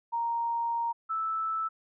sine tone pair in turn, 932.3 / 1315 Hz, A#5 / E6, 0 / -5 cents, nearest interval tritone, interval 595 cents, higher second, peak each -27 / -28 dBFS, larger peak first, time 0.12-0.93 / 1.09-1.69 s, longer first, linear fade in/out 20 ms, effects none

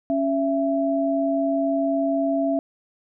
sine tone pair together, 277.2 / 666.6 Hz, C#4 / E5, 0 / +19 cents, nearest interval octave + minor third, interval 1519 cents, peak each -22 dBFS, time 0.1-2.59 s, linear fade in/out 0 ms, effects none

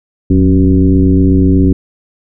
sine tone with frequency modulation, 180 Hz, F#3, 47 cents flat, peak -5 dBFS, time 0.3-1.73 s, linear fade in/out 5 ms, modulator 97 Hz, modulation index 1.6, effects none

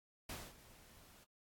pink noise with ADSR envelope, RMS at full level -45 dBFS, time 0.29-1.25 s, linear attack 5 ms, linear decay 230 ms, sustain -17 dB, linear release 20 ms, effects noise-tail reverb RT60 0.1 s tail -26 dB re dry + AAC 64 kbps

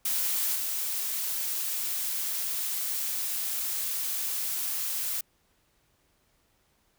blue noise with level steps, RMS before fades -28 / -31 dBFS, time 0.05-5.21 s, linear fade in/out 5 ms, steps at 0.55 s, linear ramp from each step 10 ms, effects pink hiss -69 dBFS RMS until 6.98 s

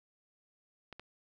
clicks, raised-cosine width 0.3 ms, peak -30 dBFS, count 2, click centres 0.927 / 0.996 s, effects none

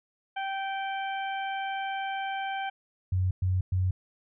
harmonic tone, 779 Hz, G5, 11 cents flat, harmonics 1 / 2 / 3 / 4, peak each -31 / -37 / -41 / -43 dBFS, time 0.36-2.7 s, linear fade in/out 10 ms
sine tone bursts, 92.5 Hz, F#2, in tune, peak -23 dBFS, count 3, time 3.12-3.91 s, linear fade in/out 5 ms, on 190 ms, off 110 ms
effects none

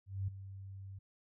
sine tone with ADSR envelope, 97 Hz, G2, 18 cents flat, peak -32 dBFS, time 0.06-0.99 s, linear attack 220 ms, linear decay 6 ms, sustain -13 dB, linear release 9 ms, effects none

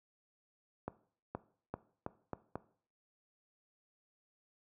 accelerating click train, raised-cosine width 1 ms, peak -24 dBFS, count 6, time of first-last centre 0.88-2.556 s, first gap 470 ms, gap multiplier 0.83, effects noise-tail reverb RT60 0.5 s tail -17 dB re dry + high-pass 80 Hz 12 dB/octave

